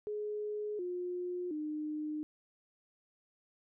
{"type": "tone with pitch steps", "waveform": "sine", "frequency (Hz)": [420.3, 357.5, 304.1], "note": ["G#4", "F4", "D#4"], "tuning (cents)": [21, 41, -40], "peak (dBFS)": -35, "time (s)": [0.07, 2.23], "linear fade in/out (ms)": 0, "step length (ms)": 720, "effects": []}